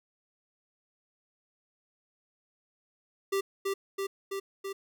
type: tone with echo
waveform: square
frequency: 392 Hz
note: G4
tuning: in tune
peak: -27 dBFS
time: 3.32-3.41 s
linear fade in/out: 10 ms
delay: 330 ms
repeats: 4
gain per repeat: -2 dB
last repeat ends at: 4.73 s
effects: none